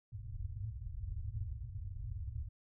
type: low-pass noise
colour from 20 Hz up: white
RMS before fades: -42 dBFS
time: 0.12-2.49 s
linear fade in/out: 10 ms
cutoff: 120 Hz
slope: 96 dB/octave
effects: none